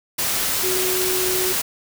sine tone in noise, 370 Hz, F#4, in tune, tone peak -23 dBFS, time 0.63-1.53 s, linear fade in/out 10 ms, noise white, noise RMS -22 dBFS, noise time 0.18-1.62 s, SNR -4 dB, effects none

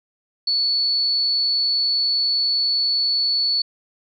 sine tone, 4435 Hz, C#8, in tune, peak -17 dBFS, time 0.47-3.62 s, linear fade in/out 5 ms, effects none

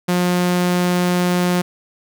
sawtooth tone, 178.3 Hz, F3, 36 cents sharp, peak -11 dBFS, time 0.08-1.62 s, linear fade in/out 10 ms, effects none

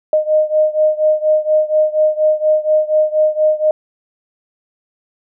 sine beating tone pair, 615 / 619.2 Hz, D#5 / D#5, -20 / -9 cents, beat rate 4.2 Hz, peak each -13 / -15 dBFS, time 0.13-3.71 s, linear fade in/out 2 ms, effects none

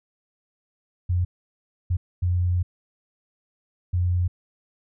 sine tone bursts at uneven times, 89 Hz, F2, 33 cents sharp, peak -19 dBFS, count 4, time 1.09-1.25 / 1.9-1.97 / 2.22-2.63 / 3.93-4.28 s, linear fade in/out 10 ms, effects none

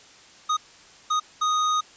square tone bursts at uneven times, 1244.5 Hz, D#6, in tune, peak -21 dBFS, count 3, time 0.49-0.57 / 1.1-1.2 / 1.41-1.81 s, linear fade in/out 10 ms, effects white hiss -50 dBFS RMS until 1.96 s + resampled to 16000 Hz

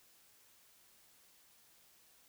silence, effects white hiss -66 dBFS RMS until 2.28 s

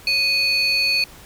sine tone pair together, 2489 / 4429 Hz, D#7 / C#8, 0 / -2 cents, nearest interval minor seventh, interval 998 cents, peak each -17 dBFS, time 0.07-1.04 s, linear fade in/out 2 ms, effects tanh soft clip ceiling -13 dBFS + pink hiss -44 dBFS RMS until 1.25 s

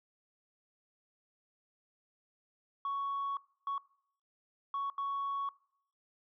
sine tone bursts at uneven times, 1113 Hz, C#6, 7 cents sharp, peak -31 dBFS, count 4, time 2.85-3.37 / 3.67-3.78 / 4.74-4.9 / 4.98-5.49 s, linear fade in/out 2 ms, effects noise-tail reverb RT60 0.7 s tail -24 dB re dry + tanh soft clip ceiling -30 dBFS

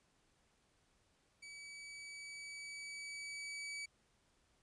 sawtooth tone with level ramp, 2286 Hz, D7, 47 cents flat, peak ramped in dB -47 to -39 dBFS, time 1.42-3.86 s, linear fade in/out 10 ms, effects pink hiss -75 dBFS RMS until 4.62 s + resampled to 22050 Hz

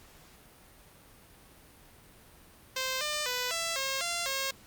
5% pulse tone with pitch steps, 521 / 600 / 497.3 / 666 / 538 / 689 / 540 Hz, C5 / D5 / B4 / E5 / C5 / F5 / C#5, -7 / +37 / +12 / +18 / +48 / -24 / -45 cents, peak -19 dBFS, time 2.76-4.51 s, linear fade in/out 5 ms, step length 250 ms, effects pink hiss -56 dBFS RMS until 4.66 s + Opus 48 kbps

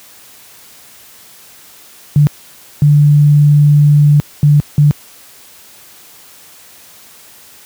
sine tone bursts at uneven times, 146.83 Hz, D3, in tune, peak -4 dBFS, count 4, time 2.16-2.27 / 2.82-4.2 / 4.43-4.6 / 4.78-4.91 s, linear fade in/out 0 ms, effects white hiss -40 dBFS RMS until 7.65 s + high-pass 60 Hz 12 dB/octave

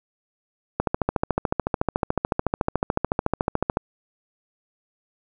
click train, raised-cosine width 1 ms, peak -6 dBFS, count 42, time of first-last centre 0.8-3.771 s, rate 13.8 Hz, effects none

